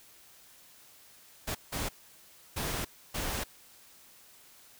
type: noise bursts at uneven times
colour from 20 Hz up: pink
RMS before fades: -34 dBFS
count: 4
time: 1.47-1.55 / 1.72-1.89 / 2.56-2.85 / 3.14-3.44 s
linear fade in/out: 10 ms
effects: white hiss -57 dBFS RMS until 4.79 s